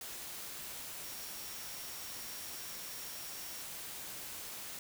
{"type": "tone in noise", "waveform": "sine", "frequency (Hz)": 5588, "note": "F8", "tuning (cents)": 0, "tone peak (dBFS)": -52, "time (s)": [1.04, 3.62], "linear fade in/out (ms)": 2, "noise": "white", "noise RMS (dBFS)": -45, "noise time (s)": [0.01, 4.79], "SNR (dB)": -10, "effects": []}